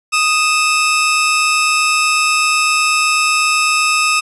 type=tone pair together; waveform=sawtooth; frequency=1244.5 / 2637 Hz; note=D#6 / E7; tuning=0 / 0 cents; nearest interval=octave + minor second; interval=1300 cents; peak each=-11 dBFS; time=0.12-4.21 s; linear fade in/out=20 ms; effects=resampled to 24000 Hz